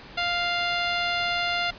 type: tone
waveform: 10% pulse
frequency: 698.5 Hz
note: F5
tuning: in tune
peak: -15 dBFS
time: 0.17-1.71 s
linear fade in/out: 10 ms
effects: pink hiss -44 dBFS RMS until 1.78 s + resampled to 11025 Hz